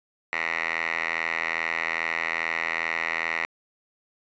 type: tone with band-pass filter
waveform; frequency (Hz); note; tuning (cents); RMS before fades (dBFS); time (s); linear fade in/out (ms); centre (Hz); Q
5% pulse; 82.41; E2; 0; -28; 0.33-3.45; 0; 1900; 8.6
effects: resampled to 16000 Hz